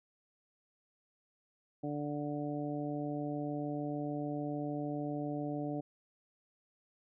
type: harmonic tone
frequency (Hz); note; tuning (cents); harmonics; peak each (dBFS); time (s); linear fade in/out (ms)
146.83; D3; 0; 1 / 2 / 3 / 4 / 5; -41 / -37 / -45 / -43 / -45; 1.83-5.81; 10
effects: none